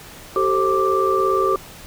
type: tone cluster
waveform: sine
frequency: 383.6 / 440.9 / 531 / 1176 Hz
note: G4 / A4 / C5 / D6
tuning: -37 / +4 / +25 / +2 cents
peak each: -19 / -24 / -25 / -19 dBFS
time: 0.36-1.56 s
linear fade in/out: 2 ms
effects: pink hiss -40 dBFS RMS until 1.86 s